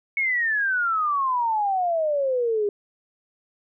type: exponential sweep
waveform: sine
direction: down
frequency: 2217 to 402.1 Hz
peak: -20 dBFS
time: 0.17-2.69 s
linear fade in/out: 2 ms
effects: none